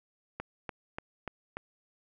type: click train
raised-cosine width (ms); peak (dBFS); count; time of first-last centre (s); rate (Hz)
0.5; -21; 5; 0.4-1.57; 3.42
effects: none